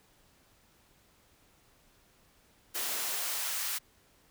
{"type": "noise with high-pass filter sweep", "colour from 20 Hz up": "white", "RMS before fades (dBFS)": -34, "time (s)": [2.74, 3.79], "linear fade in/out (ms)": 20, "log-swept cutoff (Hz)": [270, 1200], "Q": 0.82, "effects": ["pink hiss -65 dBFS RMS until 4.3 s"]}